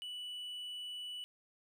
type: tone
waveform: triangle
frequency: 2960 Hz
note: F#7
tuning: in tune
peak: -40 dBFS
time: 0.02-1.24 s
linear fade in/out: 0 ms
effects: none